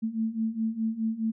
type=beating tone pair; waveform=sine; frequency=220 / 224.8 Hz; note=A3 / A3; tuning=0 / +37 cents; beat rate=4.8 Hz; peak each=-31 / -28 dBFS; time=0.02-1.32 s; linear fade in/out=20 ms; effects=none